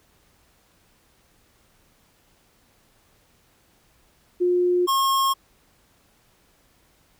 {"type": "tone pair in turn", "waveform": ["sine", "square"], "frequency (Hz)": [356.8, 1080.7], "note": ["F4", "C#6"], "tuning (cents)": [37, -44], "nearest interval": "octave + perfect fifth", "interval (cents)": 1919, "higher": "second", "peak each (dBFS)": [-17, -19], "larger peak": "first", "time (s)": [[4.4, 4.87], [4.87, 5.34]], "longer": "neither", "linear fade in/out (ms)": 20, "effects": ["pink hiss -61 dBFS RMS until 7.19 s"]}